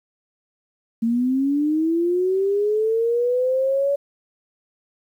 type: linear sweep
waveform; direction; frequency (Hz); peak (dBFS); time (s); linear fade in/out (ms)
sine; up; 224.9 to 569; -17; 1.02-3.96; 10
effects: 9-bit